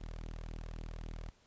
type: tone with flanger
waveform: sawtooth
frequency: 40 Hz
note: D#1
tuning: 49 cents sharp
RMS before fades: -44 dBFS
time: 0-1.31 s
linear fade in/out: 20 ms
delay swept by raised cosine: 0.28 to 1.88 ms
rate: 3.7 Hz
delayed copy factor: +0.5
effects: pink hiss -68 dBFS RMS until 1.46 s + resampled to 16000 Hz